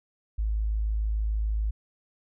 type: tone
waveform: sine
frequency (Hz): 53.4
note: G#1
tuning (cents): +49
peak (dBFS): -24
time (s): 0.38-1.71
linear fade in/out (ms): 10
effects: none